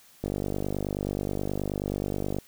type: click train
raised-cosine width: 2 ms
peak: -16 dBFS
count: 107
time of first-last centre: 0.24-2.386 s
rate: 49.4 Hz
effects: white hiss -56 dBFS RMS until 2.47 s